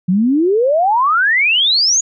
sine exponential sweep, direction up, 173 to 6880 Hz, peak -10 dBFS, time 0.08-2.01 s, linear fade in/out 10 ms, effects none

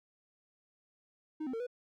triangle tone with pitch steps, 310 / 258.4 / 453.8 / 491.6 Hz, D#4 / C4 / A#4 / B4, -6 / -21 / -47 / -8 cents, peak -33 dBFS, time 1.4-1.668 s, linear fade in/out 10 ms, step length 67 ms, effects none

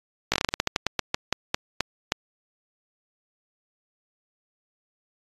slowing click train, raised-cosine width 0.2 ms, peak -4 dBFS, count 18, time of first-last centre 0.32-2.121 s, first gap 17 ms, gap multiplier 1.2, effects AAC 32 kbps

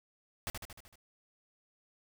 pink noise with echo, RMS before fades -37 dBFS, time 0.47-0.5 s, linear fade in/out 0 ms, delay 76 ms, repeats 6, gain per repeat -4 dB, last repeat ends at 0.956 s, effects none

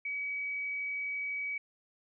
sine tone, 2273 Hz, C#7, 43 cents sharp, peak -33 dBFS, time 0.05-1.58 s, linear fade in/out 5 ms, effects none

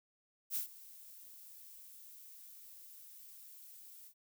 violet noise with ADSR envelope, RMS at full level -35 dBFS, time 0.5-4.14 s, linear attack 60 ms, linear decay 110 ms, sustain -20 dB, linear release 74 ms, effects none

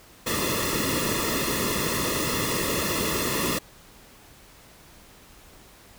pink noise with comb filter, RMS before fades -26 dBFS, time 0.26-3.59 s, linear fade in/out 10 ms, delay 1.3 ms, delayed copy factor -0.9, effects pink hiss -51 dBFS RMS until 5.98 s

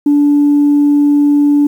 sine tone, 290 Hz, D4, 22 cents flat, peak -5 dBFS, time 0.06-1.67 s, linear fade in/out 5 ms, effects tanh soft clip ceiling -3 dBFS + 7-bit

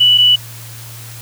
sine tone pair in turn, 2960 / 2960 Hz, F#7 / F#7, 0 / 0 cents, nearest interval unison, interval 0 cents, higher neither, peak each -6 dBFS, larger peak neither, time 0-0.18 / 0.18-0.36 s, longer neither, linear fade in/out 10 ms, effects added 115 Hz sine -32 dBFS peak until 1.21 s + white hiss -35 dBFS RMS until 1.21 s

